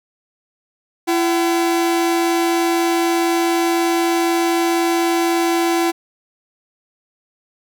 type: tone pair together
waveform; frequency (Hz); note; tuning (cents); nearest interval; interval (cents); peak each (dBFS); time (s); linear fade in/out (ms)
45% pulse; 337.9 / 759.8; E4 / F#5; +43 / +46; octave + major second; 1403; -16 / -21; 1.07-5.92; 20
effects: none